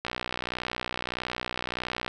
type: click train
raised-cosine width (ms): 0.3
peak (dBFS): -14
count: 126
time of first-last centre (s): 0.05-2.079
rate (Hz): 61.6
effects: none